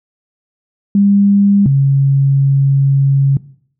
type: tone pair in turn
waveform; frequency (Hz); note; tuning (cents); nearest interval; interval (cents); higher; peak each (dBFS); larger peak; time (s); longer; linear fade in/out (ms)
sine; 200.6 / 137.65; G3 / C#3; +40 / -12; perfect fifth; 652; first; -7; neither; 0.95-1.66 / 1.66-3.37; second; 2
effects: noise-tail reverb RT60 0.6 s tail -19 dB re dry